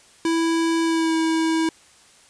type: tone with pitch glide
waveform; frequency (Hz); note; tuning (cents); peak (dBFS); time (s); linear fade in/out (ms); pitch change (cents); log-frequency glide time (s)
square; 329.6 to 323.4; E4 to E4; 0 to -33; -19; 0.25-1.69; 2; -33; 0.83-1.15
effects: white hiss -52 dBFS RMS until 2.29 s + resampled to 22050 Hz